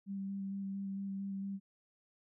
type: tone with vibrato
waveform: sine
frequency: 196 Hz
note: G3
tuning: in tune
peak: -37 dBFS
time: 0.06-1.6 s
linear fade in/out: 50 ms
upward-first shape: square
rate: 4.4 Hz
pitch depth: 11 cents each way
effects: none